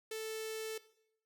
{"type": "tone with notch filter", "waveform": "sawtooth", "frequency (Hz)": 440, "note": "A4", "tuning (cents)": 0, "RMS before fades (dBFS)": -41, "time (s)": [0.11, 0.78], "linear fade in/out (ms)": 5, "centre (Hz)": 1000, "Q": 0.68, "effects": ["noise-tail reverb RT60 0.7 s tail -17 dB re dry"]}